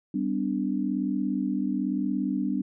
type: chord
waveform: sine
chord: G major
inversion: none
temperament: equal with one note detuned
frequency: 196 / 252.7 / 293.7 Hz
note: G3 / B3 / D4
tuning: 0 / +40 / 0 cents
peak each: -29 dBFS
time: 0.14-2.62 s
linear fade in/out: 5 ms
effects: none